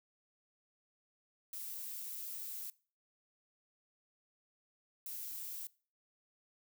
violet noise bursts at uneven times, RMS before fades -44 dBFS, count 2, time 1.53-2.7 / 5.06-5.67 s, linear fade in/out 2 ms, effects noise-tail reverb RT60 0.4 s tail -22 dB re dry

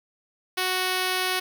5% pulse tone, 370 Hz, F#4, in tune, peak -12 dBFS, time 0.57-1.4 s, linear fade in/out 10 ms, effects none

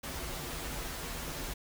pink noise with comb filter, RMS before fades -39 dBFS, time 0.03-1.54 s, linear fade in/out 10 ms, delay 9.7 ms, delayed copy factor -0.7, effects none

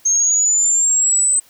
sine linear sweep, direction up, 6390 to 8140 Hz, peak -12 dBFS, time 0.05-1.4 s, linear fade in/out 10 ms, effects white hiss -51 dBFS RMS until 1.49 s

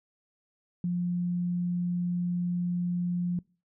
sine tone, 176.3 Hz, F3, 17 cents sharp, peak -26 dBFS, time 0.84-3.39 s, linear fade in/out 2 ms, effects noise-tail reverb RT60 0.4 s tail -26 dB re dry

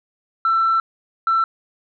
sine tone bursts at uneven times, 1338 Hz, E6, 25 cents sharp, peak -13 dBFS, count 2, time 0.45-0.8 / 1.27-1.44 s, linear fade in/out 2 ms, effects tanh soft clip ceiling -11 dBFS

